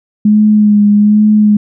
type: tone with vibrato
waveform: sine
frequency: 209.4 Hz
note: G#3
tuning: 15 cents sharp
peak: -4 dBFS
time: 0.25-1.57 s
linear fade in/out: 5 ms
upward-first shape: sine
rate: 1.2 Hz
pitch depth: 28 cents each way
effects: none